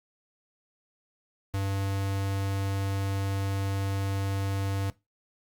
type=tone; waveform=square; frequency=98 Hz; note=G2; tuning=in tune; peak=-28 dBFS; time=1.54-4.9 s; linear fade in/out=0 ms; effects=noise-tail reverb RT60 0.2 s tail -18 dB re dry + Opus 48 kbps